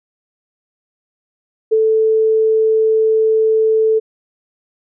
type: tone with ADSR envelope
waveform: sine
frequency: 440 Hz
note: A4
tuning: in tune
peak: -8 dBFS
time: 1.71-4 s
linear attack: 18 ms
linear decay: 36 ms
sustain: -2 dB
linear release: 22 ms
effects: none